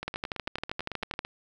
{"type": "two click trains", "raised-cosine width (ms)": 0.3, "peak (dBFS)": [-19, -15], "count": [12, 15], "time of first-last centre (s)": [[0.03, 1.25], [0.08, 1.191]], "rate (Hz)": [9.02, 12.6], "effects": []}